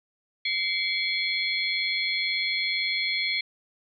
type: tone cluster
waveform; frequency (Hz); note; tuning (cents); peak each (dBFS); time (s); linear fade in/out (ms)
sine; 2096 / 2278 / 3371 / 4233; C7 / C#7 / G#7 / C8; +2 / +47 / +25 / +19; -30; 0.45-3.41; 5
effects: none